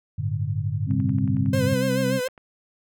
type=chord; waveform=sine; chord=G suspended second; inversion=none; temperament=just; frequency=98 / 110.25 / 147 Hz; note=G2 / A2 / D3; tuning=0 / +4 / +2 cents; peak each=-27 / -27 / -28 dBFS; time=0.18-1.74 s; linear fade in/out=10 ms
type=harmonic tone; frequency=65.41 Hz; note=C2; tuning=in tune; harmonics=2 / 3 / 4; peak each=-26 / -26 / -26 dBFS; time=0.86-2.21 s; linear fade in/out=50 ms
type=click train; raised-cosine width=0.5 ms; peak=-32 dBFS; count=17; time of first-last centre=0.91-2.378 s; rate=10.9 Hz
type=tone with vibrato; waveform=45% pulse; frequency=516 Hz; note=C5; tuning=24 cents flat; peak=-24 dBFS; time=1.53-2.28 s; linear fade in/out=5 ms; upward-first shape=sine; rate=6.9 Hz; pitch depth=67 cents each way
effects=none